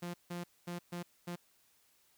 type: tone bursts at uneven times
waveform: sawtooth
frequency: 174.61 Hz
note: F3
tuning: in tune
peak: -35 dBFS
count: 5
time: 0.02-0.14 / 0.3-0.44 / 0.67-0.79 / 0.92-1.03 / 1.27-1.36 s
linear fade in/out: 10 ms
effects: white hiss -70 dBFS RMS until 2.17 s